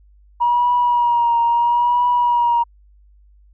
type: tone with vibrato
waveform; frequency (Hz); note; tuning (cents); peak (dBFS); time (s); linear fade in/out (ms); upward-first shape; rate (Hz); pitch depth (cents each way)
sine; 955; A#5; +42; -12; 0.4-2.64; 20; triangle; 0.75; 38
effects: tanh soft clip ceiling -8 dBFS + added 50 Hz sine -47 dBFS peak until 3.53 s